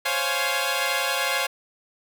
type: chord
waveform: 10% pulse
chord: Db major seventh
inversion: third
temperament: equal with one note detuned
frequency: 523.3 / 554.4 / 698.5 / 835.4 Hz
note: C5 / Db5 / F5 / Ab5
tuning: 0 / 0 / 0 / +10 cents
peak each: -20 dBFS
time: 0.05-1.47 s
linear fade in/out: 10 ms
effects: none